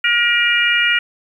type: harmonic tone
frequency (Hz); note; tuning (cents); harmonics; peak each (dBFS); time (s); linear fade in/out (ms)
475.5; A#4; +34; 3 / 4 / 5 / 6; -18 / -18 / -18 / -18; 0.04-0.99; 5
effects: 8-bit